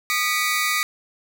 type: tone cluster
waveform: sawtooth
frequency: 1227 / 1963 / 2255 Hz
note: D#6 / B6 / C#7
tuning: -25 / -11 / +29 cents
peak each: -21 dBFS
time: 0.1-0.83 s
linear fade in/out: 0 ms
effects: none